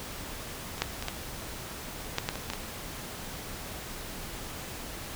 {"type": "clicks", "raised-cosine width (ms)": 0.2, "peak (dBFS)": [-23, -8, -17, -13, -9, -11, -20, -15, -16], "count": 9, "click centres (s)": [0.781, 0.82, 1.025, 1.084, 2.184, 2.289, 2.356, 2.501, 2.535], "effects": ["pink hiss -40 dBFS RMS until 5.15 s"]}